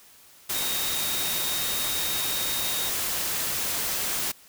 sine tone in noise, 3729 Hz, A#7, in tune, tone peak -32 dBFS, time 0.54-2.9 s, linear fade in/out 10 ms, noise white, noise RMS -28 dBFS, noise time 0.49-4.32 s, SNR -7 dB, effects white hiss -53 dBFS RMS until 4.48 s

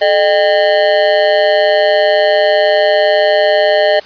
square tone with amplitude modulation, 610 Hz, D#5, 34 cents flat, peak -5 dBFS, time 0.01-4 s, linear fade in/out 10 ms, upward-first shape sine, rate 178 Hz, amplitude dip 85%, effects white hiss -35 dBFS RMS until 4.05 s + resampled to 11025 Hz

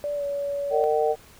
sine tone with pitch glide, 582 to 567.4 Hz, D5 to C#5, -16 to +40 cents, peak -25 dBFS, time 0.04-0.84 s, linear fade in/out 0 ms, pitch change -44 cents, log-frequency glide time 0.15-0.24 s
harmonic tone, 152.2 Hz, D#3, 38 cents flat, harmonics 3 / 4 / 5, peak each -22 / -25 / -25 dBFS, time 0.7-1.16 s, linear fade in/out 50 ms
effects pink hiss -51 dBFS RMS until 1.39 s

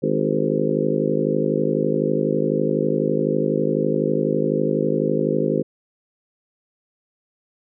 harmonic tone with a mistuned harmonic, 52 Hz, G#1, 3 cents sharp, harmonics 3 / 4 / 5 / 6 / 7 / 8 / 9 / 10, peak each -26 / -26 / -26 / -26 / -26 / -26 / -26 / -26 dBFS, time 0.02-5.63 s, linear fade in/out 20 ms, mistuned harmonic 8, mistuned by -44 cents, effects none

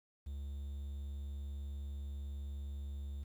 triangle tone with quantisation, 70.1 Hz, C#2, 20 cents sharp, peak -38 dBFS, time 0.26-3.24 s, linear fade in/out 10 ms, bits 11, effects none

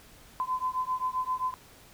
sine beating tone pair, 1017 / 1024.6 Hz, C6 / C6, -50 / -37 cents, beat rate 7.6 Hz, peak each -31 dBFS, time 0.4-1.54 s, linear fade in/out 0 ms, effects pink hiss -54 dBFS RMS until 1.93 s

